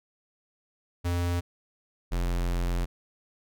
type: tone pair in turn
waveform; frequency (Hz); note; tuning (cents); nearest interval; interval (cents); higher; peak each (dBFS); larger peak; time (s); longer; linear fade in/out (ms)
square; 87.31 / 43.66; F2 / F1; 0 / 0; octave; 1200; first; -26; neither; 1.04-1.41 / 2.11-2.86; second; 20
effects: none